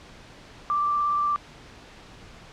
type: tone with vibrato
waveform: sine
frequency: 1174.7 Hz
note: D6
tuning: in tune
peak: -21 dBFS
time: 0.7-1.36 s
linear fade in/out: 0 ms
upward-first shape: triangle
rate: 17 Hz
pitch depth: 14 cents each way
effects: pink hiss -47 dBFS RMS until 2.52 s + low-pass 5000 Hz 12 dB/octave